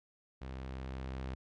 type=tone with level ramp; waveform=sawtooth; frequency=65.41 Hz; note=C2; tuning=in tune; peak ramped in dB=-38 to -34 dBFS; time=0.41-1.35 s; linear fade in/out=10 ms; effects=low-pass 4000 Hz 12 dB/octave